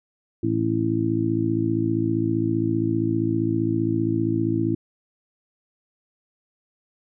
harmonic tone, 55.2 Hz, A1, 6 cents sharp, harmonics 2 / 3 / 4 / 5 / 6, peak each -26 / -30 / -32 / -26 / -23 dBFS, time 0.43-4.75 s, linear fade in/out 5 ms, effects none

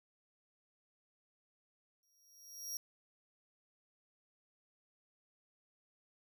sawtooth tone with exponential growth, 5650 Hz, F8, 19 cents sharp, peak -35 dBFS, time 2.03-2.77 s, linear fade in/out 1 ms, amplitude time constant 160 ms, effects none

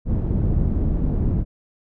pink low-pass noise, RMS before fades -20 dBFS, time 0.05-1.45 s, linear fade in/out 50 ms, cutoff 230 Hz, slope 12 dB/octave, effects none

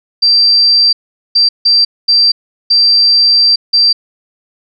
sine tone bursts at uneven times, 4699 Hz, D8, in tune, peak -5 dBFS, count 6, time 0.22-0.93 / 1.35-1.49 / 1.65-1.85 / 2.08-2.32 / 2.7-3.56 / 3.73-3.93 s, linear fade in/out 10 ms, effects none

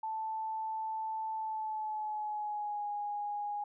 sine tone with pitch glide, 880 to 825.8 Hz, A5 to G#5, 0 to -10 cents, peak -34 dBFS, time 0.03-3.64 s, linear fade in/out 5 ms, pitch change -110 cents, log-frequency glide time 1.34-2.88 s, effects none

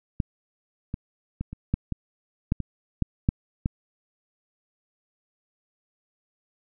clicks, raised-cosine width 5 ms, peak -11 / -17 / -17 / -23 / -10 / -15 / -9 / -17 / -9 / -7 / -11 dBFS, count 11, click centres 0.202 / 0.941 / 1.41 / 1.53 / 1.74 / 1.923 / 2.521 / 2.603 / 3.023 / 3.289 / 3.659 s, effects none

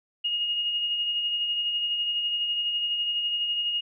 sine tone with tremolo, 2863 Hz, F7, 42 cents sharp, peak -23 dBFS, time 0.24-3.81 s, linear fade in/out 10 ms, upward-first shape sine, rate 12 Hz, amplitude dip 35%, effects none

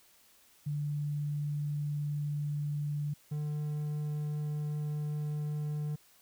sine / triangle tone pair in turn, 146.83 / 149.57 Hz, D3 / D3, 0 / +32 cents, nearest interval unison, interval 32 cents, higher second, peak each -31 / -30 dBFS, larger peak second, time 0.66-3.14 / 3.31-5.96 s, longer second, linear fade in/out 10 ms, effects white hiss -63 dBFS RMS until 6.21 s

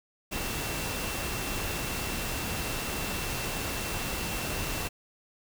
sine tone in noise, 2697 Hz, E7, 39 cents sharp, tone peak -41 dBFS, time 0.31-4.89 s, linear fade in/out 20 ms, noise pink, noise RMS -33 dBFS, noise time 0.31-4.89 s, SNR -11 dB, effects none

